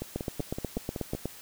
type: two click trains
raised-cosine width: 2 ms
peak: -20 / -17 dBFS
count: 7 / 10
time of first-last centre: 0.02-1.15 / 0.16-1.256 s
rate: 5.31 / 8.21 Hz
effects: white hiss -48 dBFS RMS until 1.41 s